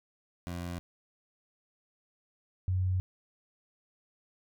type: tone pair in turn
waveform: 20% pulse / sine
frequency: 87.31 / 92.5 Hz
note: F2 / F#2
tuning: 0 / 0 cents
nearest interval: minor second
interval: 100 cents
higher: second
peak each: -31 / -26 dBFS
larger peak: second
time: 0.47-0.79 / 2.68-3 s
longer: neither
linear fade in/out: 0 ms
effects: none